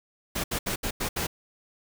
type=noise bursts at uneven times; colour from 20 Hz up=pink; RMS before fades=-29 dBFS; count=6; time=0.35-0.44 / 0.51-0.59 / 0.66-0.76 / 0.83-0.91 / 1-1.09 / 1.16-1.27 s; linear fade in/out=10 ms; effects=none